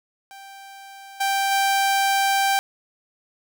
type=tone with level steps; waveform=sawtooth; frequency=785 Hz; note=G5; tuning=2 cents sharp; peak=-36 / -16 / -14 dBFS; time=0.31-2.59 s; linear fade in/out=0 ms; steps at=1.2 / 1.51 s; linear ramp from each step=10 ms; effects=none